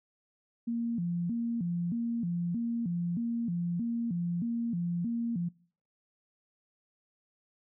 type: tone with vibrato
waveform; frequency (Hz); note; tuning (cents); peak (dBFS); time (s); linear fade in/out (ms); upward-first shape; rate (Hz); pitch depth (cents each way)
sine; 200.9; G3; +43; -29; 0.67-5.49; 10; square; 1.6; 260
effects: noise-tail reverb RT60 0.5 s tail -24 dB re dry